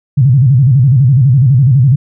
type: tone with vibrato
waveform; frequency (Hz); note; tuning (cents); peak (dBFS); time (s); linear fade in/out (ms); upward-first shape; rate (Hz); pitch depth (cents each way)
sine; 130.81; C3; 0; -4; 0.17-1.96; 10; square; 12; 150
effects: none